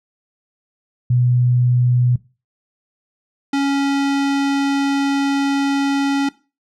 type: tone pair in turn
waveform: sine / square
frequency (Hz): 123.47 / 278.3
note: B2 / C#4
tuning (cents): 0 / +7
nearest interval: octave + major second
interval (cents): 1407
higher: second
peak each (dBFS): -12 / -16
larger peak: first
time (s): 1.1-2.16 / 3.53-6.29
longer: second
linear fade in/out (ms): 5
effects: noise-tail reverb RT60 0.3 s tail -19 dB re dry + low-pass 6000 Hz 12 dB/octave